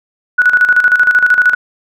sine tone with tremolo, 1472 Hz, F#6, 9 cents flat, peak -4 dBFS, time 0.38-1.55 s, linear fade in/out 10 ms, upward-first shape square, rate 13 Hz, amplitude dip 65%, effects none

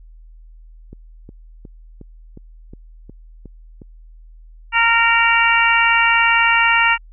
click train, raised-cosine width 3 ms, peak -24 dBFS, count 9, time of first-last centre 0.93-3.818 s, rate 2.77 Hz
harmonic tone, 462.1 Hz, A#4, 15 cents flat, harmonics 2 / 3 / 4 / 5 / 6, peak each -18 / -18 / -18 / -18 / -18 dBFS, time 4.72-6.98 s, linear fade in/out 50 ms
effects added 40 Hz sine -39 dBFS peak until 7.12 s

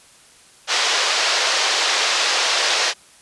white band-pass noise, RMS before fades -19 dBFS, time 0.67-2.94 s, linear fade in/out 50 ms, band 460 to 5600 Hz, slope 24 dB/octave, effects white hiss -49 dBFS RMS until 3.21 s + resampled to 24000 Hz

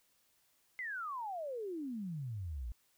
sine exponential sweep, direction down, 2093 to 53.4 Hz, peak -38 dBFS, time 0.79-2.72 s, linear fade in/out 0 ms, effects white hiss -73 dBFS RMS until 2.97 s

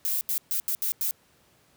violet noise bursts at uneven times, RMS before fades -27 dBFS, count 6, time 0.05-0.21 / 0.29-0.38 / 0.51-0.6 / 0.68-0.75 / 0.82-0.92 / 1.01-1.11 s, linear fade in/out 0 ms, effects pink hiss -62 dBFS RMS until 1.76 s + high-pass 80 Hz 12 dB/octave

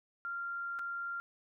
sine tone with dropouts, 1388 Hz, F6, 11 cents flat, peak -36 dBFS, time 0.25-1.2 s, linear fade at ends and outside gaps 0 ms, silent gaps 0.789-0.793 s, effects none

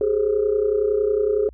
sine tone cluster, 392.2 / 423.1 / 530 Hz, G4 / G#4 / C5, +1 / +32 / +22 cents, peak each -23 / -18 / -27 dBFS, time 0.01-1.49 s, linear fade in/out 2 ms, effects tanh soft clip ceiling -9 dBFS + added 60 Hz sine -42 dBFS peak until 1.53 s

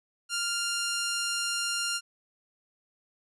10% pulse tone, 1396.9 Hz, F6, in tune, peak -20 dBFS, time 0.29-2.01 s, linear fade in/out 50 ms, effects resampled to 32000 Hz

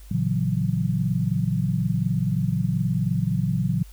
sine tone cluster, 115.7 / 141.3 / 165.3 / 184.2 Hz, A#2 / C#3 / E3 / F#3, -13 / +34 / +5 / -7 cents, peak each -26 dBFS, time 0.11-3.83 s, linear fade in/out 5 ms, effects added 50 Hz sine -41 dBFS peak until 3.92 s + white hiss -54 dBFS RMS until 3.92 s

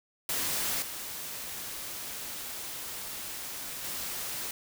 white noise with level steps, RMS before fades -31 / -39 / -36 dBFS, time 0.29-4.51 s, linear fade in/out 2 ms, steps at 0.82 / 3.84 s, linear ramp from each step 2 ms, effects none

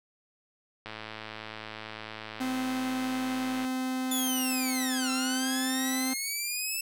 click train, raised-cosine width 0.3 ms, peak -23 dBFS, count 305, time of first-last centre 0.86-3.649 s, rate 109 Hz
45% pulse tone with pitch glide, 258 to 260.7 Hz, C4 to C4, -24 to -6 cents, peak -29 dBFS, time 2.4-6.14 s, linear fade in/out 10 ms, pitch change +18 cents, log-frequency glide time 4.99-5.62 s
10% pulse linear two-way sweep, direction down then up, 3520 to 1331 to 2656 Hz, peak -22 dBFS, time 4.11-6.81 s, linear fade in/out 5 ms, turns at 5.11 s
effects none

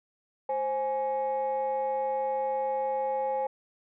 sine tone pair together, 528 / 835.2 Hz, C5 / G#5, +16 / +10 cents, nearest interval minor sixth, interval 794 cents, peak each -28 / -28 dBFS, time 0.49-3.47 s, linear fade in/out 5 ms, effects tanh soft clip ceiling -22 dBFS

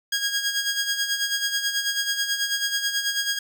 15% pulse tone with tremolo, 1635 Hz, G#6, 28 cents flat, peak -14 dBFS, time 0.12-3.39 s, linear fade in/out 5 ms, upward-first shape sine, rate 9.2 Hz, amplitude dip 60%, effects none

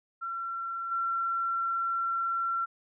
sine tone with level steps, 1359 Hz, F6, 48 cents flat, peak -32 / -27 dBFS, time 0.21-2.66 s, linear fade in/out 20 ms, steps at 0.91 s, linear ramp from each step 10 ms, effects none

